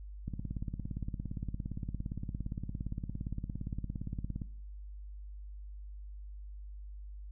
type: click train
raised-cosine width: 5 ms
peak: -25 dBFS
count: 73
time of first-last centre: 0.28-4.418 s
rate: 17.4 Hz
effects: noise-tail reverb RT60 0.5 s tail -17 dB re dry + added 50 Hz sine -43 dBFS peak until 7.31 s